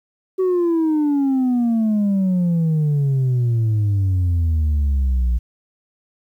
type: exponential sweep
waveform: sine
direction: down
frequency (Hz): 380 to 58.2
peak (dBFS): -12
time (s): 0.38-5.39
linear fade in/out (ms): 20
effects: tanh soft clip ceiling -14 dBFS + 9-bit